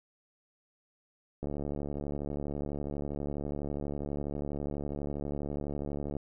click train, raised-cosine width 2 ms, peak -23 dBFS, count 343, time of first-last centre 1.43-6.167 s, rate 72.2 Hz, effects none

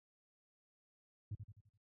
sine tone with echo, 103.83 Hz, G#2, in tune, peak -37 dBFS, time 1.31-1.35 s, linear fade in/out 5 ms, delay 85 ms, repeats 5, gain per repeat -7 dB, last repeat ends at 1.775 s, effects tanh soft clip ceiling -37 dBFS + high-pass 60 Hz 12 dB/octave

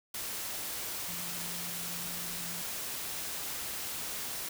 sine tone in noise, 173.4 Hz, F3, 12 cents flat, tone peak -47 dBFS, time 1.08-2.62 s, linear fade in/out 5 ms, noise white, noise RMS -38 dBFS, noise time 0.14-4.49 s, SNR -12 dB, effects none

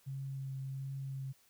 sine tone with vibrato, 135 Hz, C#3, 45 cents flat, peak -38 dBFS, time 0.06-1.33 s, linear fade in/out 20 ms, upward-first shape triangle, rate 1.4 Hz, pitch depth 16 cents each way, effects white hiss -68 dBFS RMS until 1.49 s

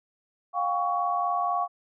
sine tone cluster, 709 / 793 / 1120 Hz, F5 / G5 / C#6, +26 / +20 / +18 cents, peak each -27 / -32 / -27 dBFS, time 0.53-1.68 s, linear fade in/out 50 ms, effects none

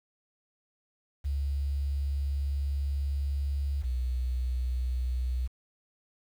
sine tone pair in turn, 70.1 / 62.54 Hz, C#2 / B1, +20 / +22 cents, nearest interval major second, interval 198 cents, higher first, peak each -27 dBFS, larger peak neither, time 1.24-3.83 / 3.83-5.48 s, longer first, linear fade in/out 20 ms, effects 9-bit

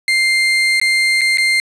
35% pulse tone with dropouts, 2100 Hz, C7, 6 cents sharp, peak -10 dBFS, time 0.08-1.6 s, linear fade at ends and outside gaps 1 ms, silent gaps 0.799-0.814 / 1.21-1.215 / 1.373-1.382 s, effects resampled to 22050 Hz + 7-bit

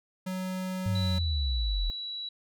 square tone, 185.8 Hz, F#3, 7 cents sharp, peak -32 dBFS, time 0.26-1.19 s, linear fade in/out 10 ms
sine linear sweep, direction down, 105.7 to 39.28 Hz, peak -26 dBFS, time 0.86-1.9 s, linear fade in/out 0 ms
sine tone with pitch glide, 3951 to 3917 Hz, B7 to B7, 0 to -15 cents, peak -34 dBFS, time 0.95-2.29 s, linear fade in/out 5 ms, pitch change -15 cents, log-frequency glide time 1.08-2.09 s
effects none

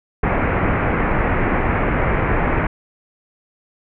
pink low-pass noise, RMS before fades -18 dBFS, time 0.23-2.67 s, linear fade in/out 5 ms, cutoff 2300 Hz, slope 48 dB/octave, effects none

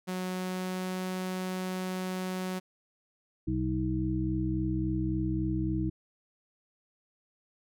sawtooth tone with pitch glide, 184 to 185.17 Hz, F#3 to F#3, -9 to +2 cents, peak -28 dBFS, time 0.07-2.6 s, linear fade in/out 20 ms, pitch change +11 cents, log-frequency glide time 0.25-1.05 s
harmonic tone, 63.6 Hz, C2, 48 cents flat, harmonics 1 / 2 / 3 / 5, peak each -34 / -33 / -35 / -31 dBFS, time 3.47-5.9 s, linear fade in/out 10 ms
effects none

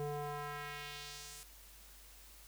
square tone with band-pass filter sweep, 146.2 Hz, D3, 7 cents flat, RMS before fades -44 dBFS, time 0-1.43 s, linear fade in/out 0 ms, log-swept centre 460 to 9500 Hz, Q 1.2, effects added 50 Hz sine -59 dBFS peak until 2.47 s + white hiss -59 dBFS RMS until 2.47 s

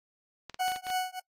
clicks, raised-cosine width 0.2 ms, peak -24 dBFS, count 7, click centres 0.497 / 0.544 / 0.681 / 0.719 / 0.761 / 0.868 / 0.902 s
40% pulse tone with tremolo, 740 Hz, F#5, in tune, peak -25 dBFS, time 0.59-1.2 s, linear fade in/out 10 ms, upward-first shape triangle, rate 3.3 Hz, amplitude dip 100%
effects noise-tail reverb RT60 0.1 s tail -23 dB re dry + AAC 48 kbps

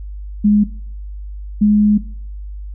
sine tone pair in turn, 208.1 / 209.2 Hz, G#3 / G#3, +4 / +13 cents, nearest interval unison, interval 9 cents, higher second, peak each -8 dBFS, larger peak neither, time 0.44-0.64 / 1.61-1.98 s, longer second, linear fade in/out 10 ms, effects noise-tail reverb RT60 0.5 s tail -18 dB re dry + added 50 Hz sine -26 dBFS peak until 2.74 s

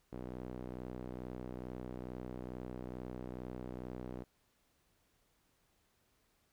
sawtooth tone with band-pass filter, 62.3 Hz, B1, 16 cents sharp, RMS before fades -45 dBFS, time 0.12-4.24 s, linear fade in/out 10 ms, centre 350 Hz, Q 0.93, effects pink hiss -75 dBFS RMS until 6.52 s

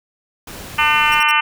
pink noise, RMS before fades -33 dBFS, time 0.47-1.2 s, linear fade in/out 5 ms
harmonic tone, 300.2 Hz, D4, 38 cents sharp, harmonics 3 / 4 / 5 / 6 / 7 / 8 / 9 / 10, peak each -19 / -18 / -21 / -24 / -22 / -21 / -19 / -22 dBFS, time 0.78-1.41 s, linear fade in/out 10 ms
sawtooth tone bursts, 2794 Hz, F7, in tune, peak -20 dBFS, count 3, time 1.12-1.311 s, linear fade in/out 0 ms, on 25 ms, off 58 ms
effects none

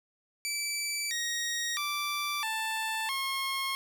15% pulse tone with pitch steps, 2318 / 1880 / 1170 / 883 / 1079 Hz, D7 / A#6 / D6 / A5 / C#6, -23 / +14 / -7 / +6 / -47 cents, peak -24 dBFS, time 0.45-3.75 s, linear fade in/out 0 ms, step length 660 ms, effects none

